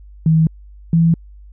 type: tone pair in turn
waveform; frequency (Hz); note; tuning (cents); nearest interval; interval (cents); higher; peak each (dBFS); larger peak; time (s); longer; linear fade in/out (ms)
sine; 160 / 165.78; D#3 / E3; +49 / +10; minor second; 61; second; -9; neither; 0.26-0.47 / 0.93-1.14; neither; 2
effects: added 50 Hz sine -37 dBFS peak until 1.52 s